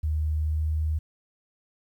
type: tone with pitch glide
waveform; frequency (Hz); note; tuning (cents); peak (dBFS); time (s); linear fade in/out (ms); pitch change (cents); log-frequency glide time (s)
sine; 77 to 77.67; D#2 to D#2; -17 to -2; -23; 0.03-0.99; 10; +15; 0.4-0.66
effects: 10-bit